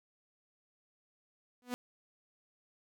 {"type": "tone with exponential growth", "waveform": "sawtooth", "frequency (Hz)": 246.9, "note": "B3", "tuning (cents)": 0, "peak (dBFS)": -27, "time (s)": [1.62, 1.74], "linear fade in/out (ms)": 0, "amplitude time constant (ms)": 25, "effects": []}